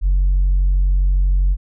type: tone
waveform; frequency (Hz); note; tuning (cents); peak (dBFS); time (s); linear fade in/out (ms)
sine; 46.25; F#1; 0; -10; 0.01-1.57; 50
effects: tanh soft clip ceiling -10 dBFS